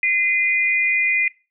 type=tone pair together; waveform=sine; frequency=2052 / 2443 Hz; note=C7 / D#7; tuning=-34 / -32 cents; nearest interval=minor third; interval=302 cents; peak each=-18 dBFS; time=0.03-1.28 s; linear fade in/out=2 ms; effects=noise-tail reverb RT60 0.3 s tail -22 dB re dry